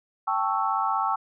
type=chord; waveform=sine; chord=A dominant seventh; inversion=third; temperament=equal; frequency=784 / 880 / 1108.7 / 1318.5 Hz; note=G5 / A5 / C#6 / E6; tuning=0 / 0 / 0 / 0 cents; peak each=-28 dBFS; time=0.27-1.16 s; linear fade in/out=10 ms; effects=none